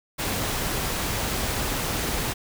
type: noise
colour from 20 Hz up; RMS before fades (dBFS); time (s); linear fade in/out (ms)
pink; -27; 0.18-2.34; 20
effects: none